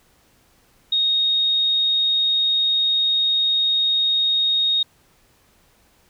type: tone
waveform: sine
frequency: 3730 Hz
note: A#7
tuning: in tune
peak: -16 dBFS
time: 0.92-4.83 s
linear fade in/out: 5 ms
effects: pink hiss -58 dBFS RMS until 6.09 s